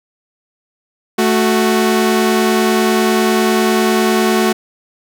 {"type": "tone pair together", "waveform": "sawtooth", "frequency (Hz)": [220, 370], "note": ["A3", "F#4"], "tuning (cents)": [0, 0], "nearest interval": "major sixth", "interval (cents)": 900, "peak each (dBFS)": -10, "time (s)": [1.18, 4.53], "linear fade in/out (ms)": 10, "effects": []}